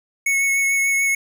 square tone with vibrato, 2201 Hz, C#7, 13 cents flat, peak -17 dBFS, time 0.26-1.15 s, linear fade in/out 5 ms, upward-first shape triangle, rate 6.8 Hz, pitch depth 17 cents each way, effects none

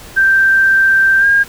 sine tone with pitch glide, 1569 to 1617.8 Hz, G6 to G#6, +1 to -46 cents, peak -7 dBFS, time 0.16-1.44 s, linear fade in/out 20 ms, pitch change +53 cents, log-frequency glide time 1.19-1.26 s, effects pink hiss -35 dBFS RMS until 1.48 s

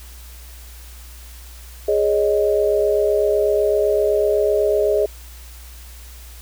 sine chord, Ab suspended fourth, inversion none, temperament equal, 415.3 / 554.4 / 622.3 Hz, Ab4 / Db5 / Eb5, 0 / 0 / 0 cents, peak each -17 / -22 / -19 dBFS, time 1.88-5.06 s, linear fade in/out 5 ms, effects added 60 Hz sine -37 dBFS peak until 6.41 s + white hiss -44 dBFS RMS until 6.41 s

